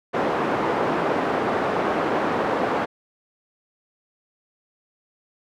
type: band-pass noise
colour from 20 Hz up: pink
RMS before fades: -23 dBFS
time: 0.13-2.86 s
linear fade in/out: 20 ms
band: 310 to 1200 Hz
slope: 12 dB/octave
effects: none